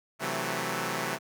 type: chord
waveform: 5% pulse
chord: F# half-diminished seventh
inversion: second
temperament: equal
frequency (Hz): 130.81 / 164.81 / 185 / 220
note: C3 / E3 / F#3 / A3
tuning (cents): 0 / 0 / 0 / 0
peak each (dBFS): -24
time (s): 0.19-1.19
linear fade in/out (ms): 50
effects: none